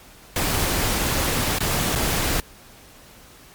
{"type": "noise with dropouts", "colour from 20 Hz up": "pink", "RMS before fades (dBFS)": -22, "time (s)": [0.36, 2.4], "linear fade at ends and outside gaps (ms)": 1, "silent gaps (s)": [[1.585, 1.605], [1.953, 1.958]], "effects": ["pink hiss -47 dBFS RMS until 3.54 s", "MP3 96 kbps"]}